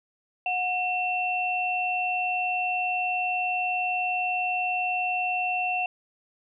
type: tone pair together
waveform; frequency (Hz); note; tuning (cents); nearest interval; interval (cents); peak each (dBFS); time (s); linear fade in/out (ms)
sine; 730.2 / 2700; F#5 / E7; -23 / +41; octave + major seventh; 2264; -27; 0.46-5.86; 2
effects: none